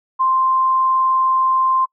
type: tone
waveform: sine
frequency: 1046.5 Hz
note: C6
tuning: in tune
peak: -13 dBFS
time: 0.19-1.86 s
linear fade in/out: 20 ms
effects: noise-tail reverb RT60 0.1 s tail -26 dB re dry